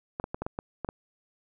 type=clicks; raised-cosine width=1 ms; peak=-18 dBFS; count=8; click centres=0.199 / 0.241 / 0.345 / 0.42 / 0.465 / 0.589 / 0.847 / 0.889 s; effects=none